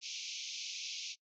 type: band-pass noise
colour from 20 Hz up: white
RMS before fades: -43 dBFS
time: 0.01-1.16 s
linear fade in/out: 50 ms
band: 2300 to 6500 Hz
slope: 96 dB/octave
effects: noise-tail reverb RT60 0.1 s tail -22 dB re dry